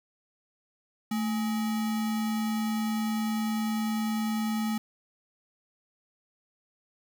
sine tone with sample-and-hold, 220 Hz, A3, in tune, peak -26 dBFS, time 1.11-4.78 s, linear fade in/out 5 ms, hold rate 1050 Hz, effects none

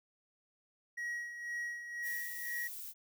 triangle tone with tremolo, 1904 Hz, A#6, 36 cents sharp, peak -34 dBFS, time 0.97-2.68 s, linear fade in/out 10 ms, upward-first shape sine, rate 2 Hz, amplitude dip 60%
violet noise, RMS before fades -45 dBFS, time 2.02-2.94 s, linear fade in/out 50 ms
effects none

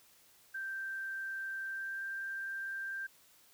sine tone with pitch glide, 1568 to 1578.9 Hz, G6 to G6, 0 to +12 cents, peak -37 dBFS, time 0.54-3.07 s, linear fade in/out 10 ms, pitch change +12 cents, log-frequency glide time 1.67-2.01 s, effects white hiss -64 dBFS RMS until 3.53 s

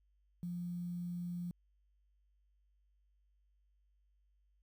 sine tone with quantisation, 175 Hz, F3, 4 cents sharp, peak -38 dBFS, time 0.43-1.51 s, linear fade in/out 0 ms, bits 11, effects added 50 Hz sine -70 dBFS peak until 4.62 s

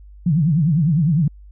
sine tone with vibrato, 157.8 Hz, D#3, 25 cents sharp, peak -13 dBFS, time 0.26-1.28 s, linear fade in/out 5 ms, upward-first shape triangle, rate 9.9 Hz, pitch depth 280 cents each way, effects added 50 Hz sine -39 dBFS peak until 1.51 s

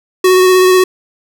square tone with vibrato, 370 Hz, F#4, in tune, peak -6 dBFS, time 0.24-0.84 s, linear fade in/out 5 ms, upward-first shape sine, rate 16 Hz, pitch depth 16 cents each way, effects none

